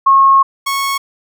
sine / sawtooth tone pair in turn, 1087 / 1101.5 Hz, C#6 / C#6, -34 / -11 cents, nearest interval unison, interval 23 cents, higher second, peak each -5 / -11 dBFS, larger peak first, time 0.06-0.43 / 0.66-0.98 s, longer first, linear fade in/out 10 ms, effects none

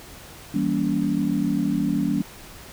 sine chord, E diminished seventh, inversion none, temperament just, 164.81 / 197.78 / 237.3 / 284.8 Hz, E3 / G3 / Bb3 / Db4, 0 / +16 / +31 / +47 cents, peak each -28 / -25 / -26 / -24 dBFS, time 0.54-2.22 s, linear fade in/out 5 ms, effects pink hiss -43 dBFS RMS until 2.72 s

